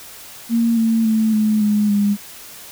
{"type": "tone with pitch steps", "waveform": "sine", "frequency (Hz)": [231.5, 225.7, 220, 214.5, 209.1, 203.9], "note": ["A#3", "A3", "A3", "A3", "G#3", "G#3"], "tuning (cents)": [-12, 44, 0, -44, 12, -32], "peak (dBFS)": -13, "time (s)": [0.49, 2.17], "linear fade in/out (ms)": 50, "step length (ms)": 280, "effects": ["white hiss -38 dBFS RMS until 2.71 s"]}